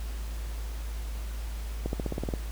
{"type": "accelerating click train", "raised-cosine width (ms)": 2, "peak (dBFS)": -17, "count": 9, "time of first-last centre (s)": [1.86, 2.338], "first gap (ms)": 71, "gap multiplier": 0.95, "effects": ["added 54 Hz sine -32 dBFS peak until 2.51 s", "pink hiss -47 dBFS RMS until 2.51 s"]}